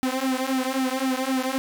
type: tone with flanger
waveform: sawtooth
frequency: 261.6 Hz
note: C4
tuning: in tune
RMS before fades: -25 dBFS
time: 0.03-1.58 s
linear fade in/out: 0 ms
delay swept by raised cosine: 1.8 to 4.6 ms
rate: 3.8 Hz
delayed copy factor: -1
effects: none